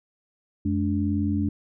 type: tone cluster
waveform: sine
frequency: 89.5 / 210.7 / 289.7 Hz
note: F2 / G#3 / D4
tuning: +43 / +25 / -24 cents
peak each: -26 dBFS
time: 0.65-1.49 s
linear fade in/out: 5 ms
effects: none